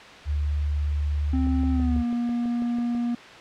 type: tone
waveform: sine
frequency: 73.6 Hz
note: D2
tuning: 4 cents sharp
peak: -22 dBFS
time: 0.25-2.04 s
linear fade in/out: 50 ms
type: tone with pitch glide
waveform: triangle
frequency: 261.6 to 238.5 Hz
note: C4 to A#3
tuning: 0 to +40 cents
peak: -21 dBFS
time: 1.33-3.15 s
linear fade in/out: 5 ms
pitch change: -160 cents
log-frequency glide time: 1.71-2.01 s
type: click train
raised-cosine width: 2 ms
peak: -28 dBFS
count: 10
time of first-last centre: 1.47-2.95 s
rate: 6.08 Hz
effects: white hiss -43 dBFS RMS until 3.4 s + low-pass 3000 Hz 12 dB/octave